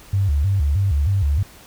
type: tone with vibrato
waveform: sine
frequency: 84 Hz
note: E2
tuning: 33 cents sharp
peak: -15 dBFS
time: 0.13-1.43 s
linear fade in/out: 5 ms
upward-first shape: square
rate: 3.2 Hz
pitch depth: 270 cents each way
effects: pink hiss -45 dBFS RMS until 1.66 s